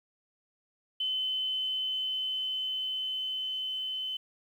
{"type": "tone with level ramp", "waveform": "sine", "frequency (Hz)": 3045, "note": "F#7", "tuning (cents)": 49, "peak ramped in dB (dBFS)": [-28, -32], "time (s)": [1, 4.17], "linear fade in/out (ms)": 5, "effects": ["10-bit"]}